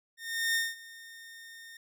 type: tone with ADSR envelope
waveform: sawtooth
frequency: 1829 Hz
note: A#6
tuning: 33 cents flat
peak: -22 dBFS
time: 0.17-1.77 s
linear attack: 380 ms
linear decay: 200 ms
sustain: -21 dB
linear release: 3 ms
effects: none